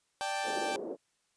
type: chord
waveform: sawtooth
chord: D suspended fourth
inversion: none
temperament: equal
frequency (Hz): 587.3 / 784 / 880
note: D5 / G5 / A5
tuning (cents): 0 / 0 / 0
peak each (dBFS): -36 / -30 / -36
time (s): 0.21-0.76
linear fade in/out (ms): 0
type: band-pass noise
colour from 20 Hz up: white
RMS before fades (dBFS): -39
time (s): 0.43-0.97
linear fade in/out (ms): 50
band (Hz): 290 to 490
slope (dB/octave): 24
effects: white hiss -75 dBFS RMS until 1.36 s + resampled to 22050 Hz